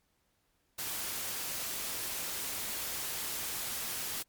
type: noise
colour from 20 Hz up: white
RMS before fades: -37 dBFS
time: 0.78-4.23 s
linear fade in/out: 10 ms
effects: pink hiss -75 dBFS RMS until 4.28 s + MP3 96 kbps